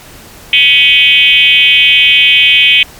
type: tone with frequency modulation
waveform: sine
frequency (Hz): 2794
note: F7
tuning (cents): 0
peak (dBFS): -3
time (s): 0.53-2.83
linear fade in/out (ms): 2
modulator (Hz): 277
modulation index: 2
effects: pink hiss -34 dBFS RMS until 2.99 s + MP3 96 kbps